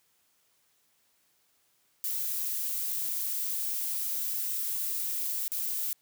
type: noise with dropouts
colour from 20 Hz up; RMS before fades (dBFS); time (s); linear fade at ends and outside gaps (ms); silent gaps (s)
violet; -32; 2.04-5.93; 0; 5.48-5.518
effects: white hiss -70 dBFS RMS until 6.01 s + high-pass 60 Hz 12 dB/octave